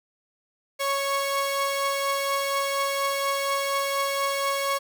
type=tone pair together; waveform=sawtooth; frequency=554.4 / 1104.6 Hz; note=C#5 / C#6; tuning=0 / -6 cents; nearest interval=octave; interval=1194 cents; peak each=-23 dBFS; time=0.79-4.79 s; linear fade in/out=20 ms; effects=none